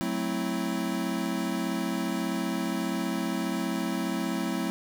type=chord; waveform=square; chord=F# half-diminished seventh; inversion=none; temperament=equal; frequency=185 / 220 / 261.6 / 329.6 Hz; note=F#3 / A3 / C4 / E4; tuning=0 / 0 / 0 / 0 cents; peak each=-34 dBFS; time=0.01-4.7 s; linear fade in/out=0 ms; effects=none